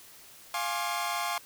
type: chord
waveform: sawtooth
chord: D half-diminished seventh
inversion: first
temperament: equal with one note detuned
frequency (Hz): 698.5 / 830.6 / 1069.7 / 1174.7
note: F5 / Ab5 / C6 / D6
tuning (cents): 0 / 0 / +38 / 0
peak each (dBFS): -31 / -32 / -30 / -34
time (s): 0.54-1.38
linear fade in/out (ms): 2
effects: white hiss -52 dBFS RMS until 1.45 s